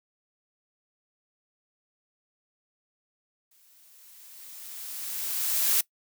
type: noise with exponential growth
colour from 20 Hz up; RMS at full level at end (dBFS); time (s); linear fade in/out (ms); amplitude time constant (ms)
blue; -22; 3.51-5.81; 5; 500
effects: noise-tail reverb RT60 0.1 s tail -21 dB re dry